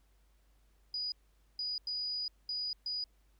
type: tone bursts at uneven times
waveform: sine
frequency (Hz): 4926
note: D#8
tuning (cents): -18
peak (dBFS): -34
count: 5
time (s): 0.94-1.12 / 1.59-1.78 / 1.87-2.28 / 2.49-2.73 / 2.86-3.04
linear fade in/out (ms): 2
effects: added 50 Hz sine -65 dBFS peak until 3.39 s + pink hiss -75 dBFS RMS until 3.39 s